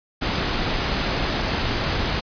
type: noise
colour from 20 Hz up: pink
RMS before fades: -23 dBFS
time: 0.21-2.21 s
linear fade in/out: 20 ms
effects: resampled to 11025 Hz